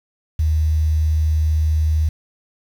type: tone with quantisation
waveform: sine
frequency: 77.78 Hz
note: D#2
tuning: in tune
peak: -14 dBFS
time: 0.39-2.09 s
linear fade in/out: 5 ms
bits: 7
effects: none